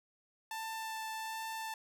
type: tone with vibrato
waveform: sawtooth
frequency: 886 Hz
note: A5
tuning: 12 cents sharp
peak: -35 dBFS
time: 0.51-1.74 s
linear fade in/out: 2 ms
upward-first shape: sine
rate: 1.3 Hz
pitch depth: 8 cents each way
effects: none